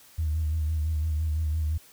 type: tone with vibrato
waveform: sine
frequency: 78.1 Hz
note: D#2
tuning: 7 cents sharp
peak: -23 dBFS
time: 0.18-1.78 s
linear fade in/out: 10 ms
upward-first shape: sine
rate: 5.9 Hz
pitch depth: 56 cents each way
effects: tanh soft clip ceiling -19 dBFS + white hiss -54 dBFS RMS until 1.92 s